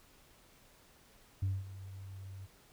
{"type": "tone with ADSR envelope", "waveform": "sine", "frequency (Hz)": 96.3, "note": "G2", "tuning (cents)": -30, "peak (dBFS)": -27, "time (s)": [1.42, 2.47], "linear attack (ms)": 9, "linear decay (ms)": 210, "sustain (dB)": -17, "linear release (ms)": 23, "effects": ["tanh soft clip ceiling -28 dBFS", "pink hiss -63 dBFS RMS until 2.72 s"]}